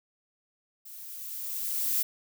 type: noise with level ramp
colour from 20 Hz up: violet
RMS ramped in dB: -46 to -26 dBFS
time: 0.85-2.03 s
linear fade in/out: 10 ms
effects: none